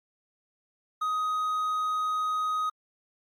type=tone; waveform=triangle; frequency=1254 Hz; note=D#6; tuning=13 cents sharp; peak=-24 dBFS; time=1.01-2.7 s; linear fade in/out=10 ms; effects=Opus 48 kbps